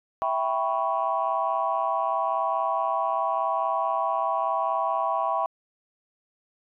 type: chord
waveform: sine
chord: C# half-diminished seventh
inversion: first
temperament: equal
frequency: 659.3 / 784 / 987.8 / 1108.7 Hz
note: E5 / G5 / B5 / C#6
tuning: 0 / 0 / 0 / 0 cents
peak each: -28 dBFS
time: 0.22-5.46 s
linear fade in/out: 0 ms
effects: tanh soft clip ceiling -13 dBFS